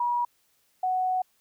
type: tone pair in turn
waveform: sine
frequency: 963 / 741.5 Hz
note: B5 / F#5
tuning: -44 / +4 cents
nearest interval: perfect fourth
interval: 452 cents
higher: first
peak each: -23 / -23 dBFS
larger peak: neither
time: 0-0.25 / 0.83-1.22 s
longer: second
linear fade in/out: 5 ms
effects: white hiss -68 dBFS RMS until 1.4 s